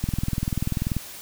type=click train; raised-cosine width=5 ms; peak=-12 dBFS; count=20; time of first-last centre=0.04-0.967 s; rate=20.5 Hz; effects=white hiss -40 dBFS RMS until 1.21 s